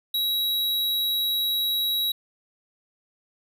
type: tone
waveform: square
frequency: 3870 Hz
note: B7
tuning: 36 cents flat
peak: -23 dBFS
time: 0.14-2.12 s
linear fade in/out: 5 ms
effects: none